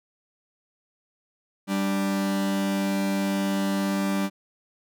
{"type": "tone pair together", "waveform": "45% pulse", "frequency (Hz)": [196.2, 294.4], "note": ["G3", "D4"], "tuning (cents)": [2, 4], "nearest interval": "perfect fifth", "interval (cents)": 702, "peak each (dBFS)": [-24, -30], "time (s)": [1.67, 4.3], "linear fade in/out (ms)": 50, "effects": []}